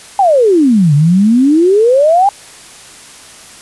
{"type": "exponential two-way sweep", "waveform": "sine", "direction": "down then up", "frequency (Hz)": [824, 140, 824], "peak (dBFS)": -5, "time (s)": [0.19, 2.29], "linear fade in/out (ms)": 2, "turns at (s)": 0.94, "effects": ["white hiss -35 dBFS RMS until 3.61 s", "resampled to 24000 Hz"]}